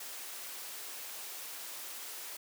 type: high-pass noise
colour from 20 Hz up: white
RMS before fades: -44 dBFS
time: 0-2.37 s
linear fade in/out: 5 ms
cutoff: 380 Hz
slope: 12 dB/octave
effects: none